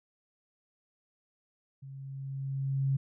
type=tone with level ramp; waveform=sine; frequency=136 Hz; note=C#3; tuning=33 cents flat; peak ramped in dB=-43 to -24 dBFS; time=1.82-2.97 s; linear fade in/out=10 ms; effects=none